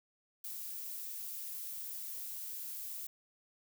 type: noise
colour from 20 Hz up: violet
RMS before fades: -43 dBFS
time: 0.44-3.07 s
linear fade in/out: 5 ms
effects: none